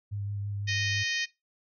sine tone with vibrato, 101.4 Hz, G#2, 41 cents flat, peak -31 dBFS, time 0.11-1.04 s, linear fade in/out 20 ms, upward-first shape sine, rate 6 Hz, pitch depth 17 cents each way
harmonic tone, 620 Hz, D#5, 6 cents flat, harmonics 3 / 4 / 5 / 6 / 7 / 8 / 9 / 10, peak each -32 / -34 / -36 / -38 / -39 / -40 / -41 / -42 dBFS, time 0.67-1.26 s, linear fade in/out 20 ms
effects noise-tail reverb RT60 0.2 s tail -19 dB re dry

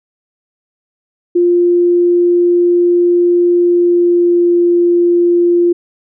sine tone with pitch glide, 350 to 347.6 Hz, F4 to F4, +4 to -8 cents, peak -7 dBFS, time 1.35-5.73 s, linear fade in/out 10 ms, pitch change -12 cents, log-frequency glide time 3.58-4.55 s, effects none

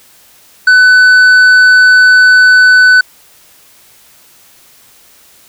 triangle tone with tanh clipping, 1500 Hz, F#6, 23 cents sharp, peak -3 dBFS, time 0.67-3.01 s, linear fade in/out 5 ms, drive 10 dB, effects white hiss -43 dBFS RMS until 5.48 s

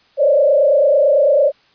sine tone with frequency modulation, 572 Hz, D5, 46 cents flat, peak -9 dBFS, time 0.17-1.52 s, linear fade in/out 50 ms, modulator 29 Hz, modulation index 1.5, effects white hiss -54 dBFS RMS until 1.74 s + resampled to 11025 Hz

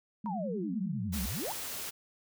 sine tone with vibrato, 196 Hz, G3, in tune, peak -34 dBFS, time 0.24-1.26 s, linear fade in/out 5 ms, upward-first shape sine, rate 10 Hz, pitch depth 190 cents each way
sine exponential two-way sweep, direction down then up, 975 to 56.9 to 975 Hz, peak -35 dBFS, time 0.26-1.52 s, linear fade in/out 0 ms, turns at 1.26 s
white noise, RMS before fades -39 dBFS, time 1.12-1.91 s, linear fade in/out 20 ms
effects none

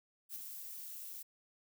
violet noise with ADSR envelope, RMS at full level -42 dBFS, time 0.29-1.23 s, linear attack 61 ms, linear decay 16 ms, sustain -5 dB, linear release 11 ms, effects none

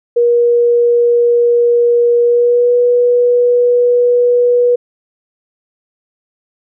sine tone with pitch glide, 476.6 to 486.6 Hz, A#4 to B4, +38 to -26 cents, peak -7 dBFS, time 0.16-4.76 s, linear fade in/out 10 ms, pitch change +36 cents, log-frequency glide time 2.22-2.74 s, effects none

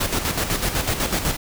pink noise with tremolo, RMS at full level -21 dBFS, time 0-1.37 s, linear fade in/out 10 ms, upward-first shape square, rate 8 Hz, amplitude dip 55%, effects none

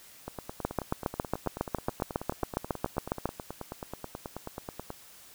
two click trains, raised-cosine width 1 ms, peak -13 / -22 dBFS, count 20 / 44, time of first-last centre 0.65-3.256 / 0.28-4.904 s, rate 7.29 / 9.3 Hz, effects white hiss -53 dBFS RMS until 5.34 s

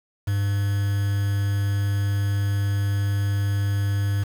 triangle tone with quantisation, 100.4 Hz, G2, 42 cents sharp, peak -18 dBFS, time 0.27-4.24 s, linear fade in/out 10 ms, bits 6, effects none

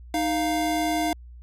square tone pair together, 311.1 / 698.4 Hz, D#4 / F5, 0 / 0 cents, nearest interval octave + major second, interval 1400 cents, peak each -26 dBFS, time 0.14-1.13 s, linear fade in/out 2 ms, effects added 60 Hz sine -41 dBFS peak until 1.42 s + resampled to 32000 Hz

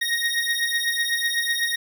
25% pulse beating tone pair, 1864.7 / 1872.7 Hz, A#6 / A#6, 0 / +7 cents, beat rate 8 Hz, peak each -21 dBFS, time 0.01-1.76 s, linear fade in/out 10 ms, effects none

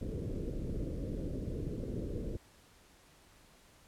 pink low-pass noise, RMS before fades -38 dBFS, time 0.01-2.37 s, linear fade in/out 5 ms, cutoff 520 Hz, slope 48 dB/octave, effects pink hiss -62 dBFS RMS until 3.87 s + low-pass 12000 Hz 12 dB/octave

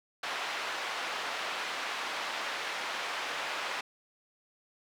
pink band-pass noise, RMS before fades -36 dBFS, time 0.23-3.81 s, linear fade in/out 5 ms, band 820 to 3500 Hz, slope 12 dB/octave, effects none

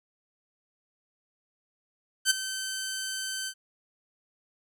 10% pulse tone with ADSR envelope, 1540 Hz, G6, 31 cents flat, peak -9 dBFS, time 2.25-3.54 s, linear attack 54 ms, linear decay 15 ms, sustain -14 dB, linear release 66 ms, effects none

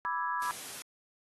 sine chord, E dominant seventh, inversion second, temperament equal, 987.8 / 1174.7 / 1318.5 / 1661.2 Hz, B5 / D6 / E6 / G#6, 0 / 0 / 0 / 0 cents, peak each -33 / -37 / -39 / -37 dBFS, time 0.05-0.51 s, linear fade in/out 0 ms
white high-pass noise, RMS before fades -43 dBFS, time 0.42-0.82 s, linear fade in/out 0 ms, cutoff 120 Hz, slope 12 dB/octave
effects AAC 32 kbps

